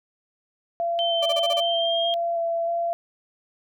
sine tone with vibrato, 677 Hz, E5, 46 cents sharp, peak -22 dBFS, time 0.8-2.93 s, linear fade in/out 0 ms, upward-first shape square, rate 1.6 Hz, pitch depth 12 cents each way
sine tone with pitch glide, 3099 to 3219 Hz, G7 to G7, -21 to +45 cents, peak -24 dBFS, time 0.99-2.14 s, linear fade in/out 0 ms, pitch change +66 cents, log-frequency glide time 1.57-1.99 s
35% pulse tone bursts, 587.3 Hz, D5, in tune, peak -23 dBFS, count 6, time 1.22-1.605 s, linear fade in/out 10 ms, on 40 ms, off 29 ms
effects none

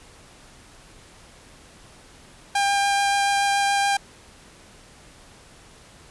sawtooth tone with vibrato, 800 Hz, G5, 35 cents sharp, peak -15 dBFS, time 2.55-3.97 s, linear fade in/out 5 ms, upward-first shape triangle, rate 7 Hz, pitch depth 9 cents each way, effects pink hiss -49 dBFS RMS until 6.1 s + resampled to 24000 Hz

